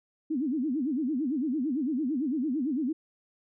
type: tone with vibrato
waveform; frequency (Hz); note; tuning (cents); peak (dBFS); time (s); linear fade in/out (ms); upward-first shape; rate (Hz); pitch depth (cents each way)
sine; 278.5; C#4; +8; -26; 0.3-2.93; 10; sine; 8.9; 260
effects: none